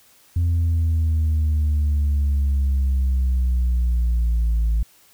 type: exponential sweep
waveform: sine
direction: down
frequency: 86.1 to 54.6 Hz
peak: -14 dBFS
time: 0.36-4.83 s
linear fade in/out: 5 ms
effects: tanh soft clip ceiling -15 dBFS + white hiss -54 dBFS RMS until 5.13 s